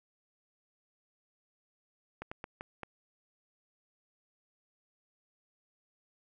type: slowing click train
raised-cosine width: 0.5 ms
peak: -25 dBFS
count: 5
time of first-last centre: 2.22-2.833 s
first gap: 95 ms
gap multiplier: 1.33
effects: none